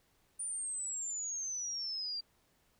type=exponential sweep; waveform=sine; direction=down; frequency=9397 to 4699 Hz; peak=-36 dBFS; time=0.39-2.21 s; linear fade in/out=10 ms; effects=pink hiss -72 dBFS RMS until 2.79 s